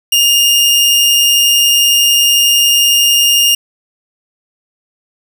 sawtooth tone, 2827 Hz, F7, 20 cents sharp, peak -4 dBFS, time 0.12-3.55 s, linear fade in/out 5 ms, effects none

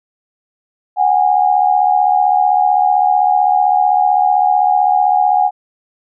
sine tone pair together, 740 / 815.7 Hz, F#5 / G#5, 0 / -31 cents, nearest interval major second, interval 169 cents, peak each -12 dBFS, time 0.96-5.51 s, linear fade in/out 50 ms, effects none

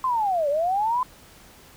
sine linear two-way sweep, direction down then up, 1060 to 554.4 to 1030 Hz, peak -20 dBFS, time 0.04-1.03 s, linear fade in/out 2 ms, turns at 0.49 s, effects pink hiss -50 dBFS RMS until 1.76 s

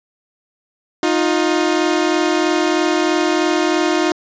sawtooth tone pair together, 311.1 / 354.2 Hz, D#4 / F4, 0 / +24 cents, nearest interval major second, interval 224 cents, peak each -13 dBFS, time 1.03-4.12 s, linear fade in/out 2 ms, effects resampled to 16000 Hz

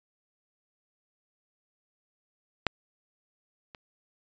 clicks, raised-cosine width 0.3 ms, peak -7 / -28 dBFS, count 2, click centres 2.667 / 3.748 s, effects resampled to 16000 Hz

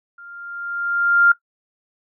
sine tone with level ramp, 1396.9 Hz, F6, in tune, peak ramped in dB -38 to -8 dBFS, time 0.18-1.32 s, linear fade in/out 5 ms, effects noise-tail reverb RT60 0.1 s tail -18 dB re dry

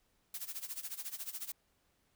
blue noise with tremolo, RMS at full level -40 dBFS, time 0.34-1.52 s, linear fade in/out 2 ms, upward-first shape sine, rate 14 Hz, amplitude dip 85%, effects pink hiss -75 dBFS RMS until 2.15 s

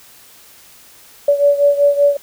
sine beating tone pair, 571 / 576.2 Hz, D5 / D5, -49 / -33 cents, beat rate 5.2 Hz, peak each -11 / -15 dBFS, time 1.28-2.17 s, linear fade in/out 5 ms, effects white hiss -44 dBFS RMS until 2.22 s

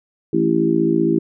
harmonic tone with a mistuned harmonic, 55.3 Hz, A1, 9 cents sharp, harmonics 3 / 4 / 5 / 6 / 7, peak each -23 / -22 / -22 / -17 / -21 dBFS, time 0.33-1.19 s, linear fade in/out 5 ms, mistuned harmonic 7, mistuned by +21 cents, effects none

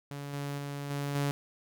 sawtooth tone with level steps, 142.3 Hz, C#3, 46 cents sharp, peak -34 / -30 / -32 / -28 / -24 dBFS, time 0.11-1.31 s, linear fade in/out 0 ms, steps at 0.33 / 0.58 / 0.9 / 1.15 s, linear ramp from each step 5 ms, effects none

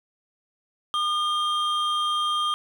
triangle tone pair together, 1214 / 3195 Hz, D#6 / G7, -43 / +32 cents, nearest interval octave + perfect fourth, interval 1675 cents, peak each -22 / -25 dBFS, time 0.94-2.54 s, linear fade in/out 0 ms, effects none

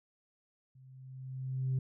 sine tone with level ramp, 130.81 Hz, C3, in tune, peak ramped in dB -55 to -26 dBFS, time 0.75-1.79 s, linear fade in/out 5 ms, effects tanh soft clip ceiling -26 dBFS

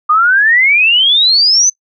sine exponential sweep, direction up, 1200 to 6230 Hz, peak -6 dBFS, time 0.09-1.7 s, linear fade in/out 10 ms, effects noise-tail reverb RT60 0.1 s tail -24 dB re dry

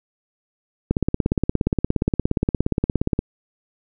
click train, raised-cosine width 3 ms, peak -5 dBFS, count 40, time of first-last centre 0.91-3.191 s, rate 17.1 Hz, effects none

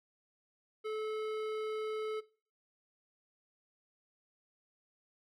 sine tone with hard clipping, 433.1 Hz, A4, 27 cents flat, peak -37 dBFS, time 0.84-2.21 s, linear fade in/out 20 ms, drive 14 dB, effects noise-tail reverb RT60 0.4 s tail -19 dB re dry + MP3 96 kbps

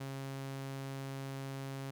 sawtooth tone, 135.8 Hz, C#3, 35 cents flat, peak -36 dBFS, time 0-1.91 s, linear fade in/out 10 ms, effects none

